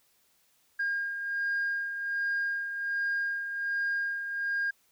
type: beating tone pair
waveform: sine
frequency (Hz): 1616 / 1617.3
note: G#6 / G#6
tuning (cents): -48 / -46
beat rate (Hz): 1.3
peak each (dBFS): -28 / -36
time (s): 0.79-4.71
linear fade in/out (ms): 10
effects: tanh soft clip ceiling -24 dBFS + white hiss -68 dBFS RMS until 4.91 s